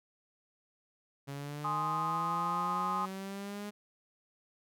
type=linear sweep; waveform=sawtooth; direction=up; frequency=138.59 to 207.7 Hz; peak=-35 dBFS; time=1.27-3.71 s; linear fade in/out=20 ms
type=chord; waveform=sine; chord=Ab major; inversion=none; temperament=equal; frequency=830.6 / 1046.5 / 1244.5 Hz; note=Ab5 / C6 / Eb6; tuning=0 / 0 / 0 cents; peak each=-37 / -35 / -34 dBFS; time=1.64-3.06 s; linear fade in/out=10 ms
effects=none